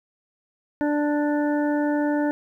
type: harmonic tone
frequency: 294.5 Hz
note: D4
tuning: 5 cents sharp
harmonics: 1 / 2 / 3 / 5 / 6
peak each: -21 / -27 / -31 / -35 / -37 dBFS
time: 0.81-2.31 s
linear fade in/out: 0 ms
effects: 10-bit